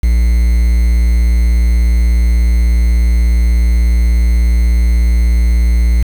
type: tone with quantisation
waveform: triangle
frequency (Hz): 58.27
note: A#1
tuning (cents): 0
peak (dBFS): -5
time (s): 0.03-6.03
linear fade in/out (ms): 5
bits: 5
effects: none